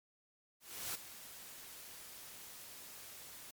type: noise with ADSR envelope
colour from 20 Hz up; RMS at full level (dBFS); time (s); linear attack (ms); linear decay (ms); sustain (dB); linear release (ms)
white; -40; 0.6-3.51; 350; 6; -12; 5
effects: MP3 96 kbps